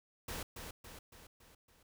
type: noise with echo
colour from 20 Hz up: pink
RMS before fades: -42 dBFS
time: 0.28-0.43 s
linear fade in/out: 5 ms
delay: 280 ms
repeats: 5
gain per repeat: -5 dB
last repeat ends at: 1.83 s
effects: none